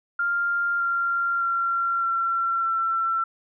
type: tone with pitch steps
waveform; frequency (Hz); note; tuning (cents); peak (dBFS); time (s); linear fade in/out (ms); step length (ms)
sine; 1396.9 / 1384 / 1371.3 / 1358.7 / 1346.2; F6 / F6 / F6 / F6 / E6; 0 / -16 / -32 / -48 / +36; -21; 0.19-3.24; 5; 610
effects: none